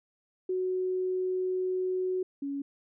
sine tone pair in turn, 370 / 279.9 Hz, F#4 / C#4, 0 / +17 cents, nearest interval perfect fourth, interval 483 cents, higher first, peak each -27 / -31 dBFS, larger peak first, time 0.49-2.23 / 2.42-2.62 s, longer first, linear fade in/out 5 ms, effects none

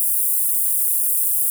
pink high-pass noise, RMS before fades -19 dBFS, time 0-1.5 s, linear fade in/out 0 ms, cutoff 9200 Hz, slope 48 dB/octave, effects none

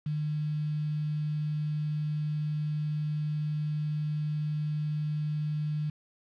sine tone with quantisation, 151 Hz, D3, 48 cents sharp, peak -28 dBFS, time 0.06-5.9 s, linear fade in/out 5 ms, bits 8, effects low-pass 3000 Hz 12 dB/octave

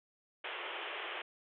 white band-pass noise, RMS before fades -42 dBFS, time 0.44-1.22 s, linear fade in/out 5 ms, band 330 to 3300 Hz, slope 96 dB/octave, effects none

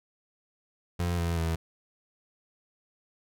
30% pulse tone with pitch steps, 87.31 / 84.68 / 82.12 Hz, F2 / E2 / E2, 0 / +47 / -6 cents, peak -24 dBFS, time 0.99-1.56 s, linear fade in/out 10 ms, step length 190 ms, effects none

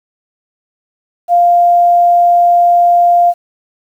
sine tone, 698 Hz, F5, 1 cent flat, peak -5 dBFS, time 1.28-3.34 s, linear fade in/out 50 ms, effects 7-bit

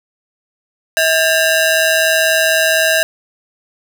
sawtooth ring-modulated tone, 1125 Hz, C#6, 25 cents sharp, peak -4 dBFS, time 0.97-3.03 s, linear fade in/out 0 ms, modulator 482 Hz, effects none

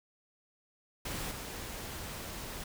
pink noise with level steps, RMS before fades -38 / -42 dBFS, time 1.05-2.64 s, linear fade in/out 5 ms, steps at 1.31 s, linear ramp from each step 5 ms, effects none

